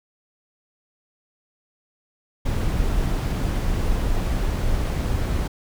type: noise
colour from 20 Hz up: brown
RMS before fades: -22 dBFS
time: 2.45-5.48 s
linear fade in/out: 10 ms
effects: none